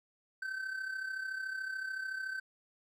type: tone with amplitude modulation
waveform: triangle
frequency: 1540 Hz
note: G6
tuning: 31 cents flat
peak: -32 dBFS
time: 0.42-2.4 s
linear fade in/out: 5 ms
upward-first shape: sine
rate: 33.7 Hz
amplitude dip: 60%
effects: none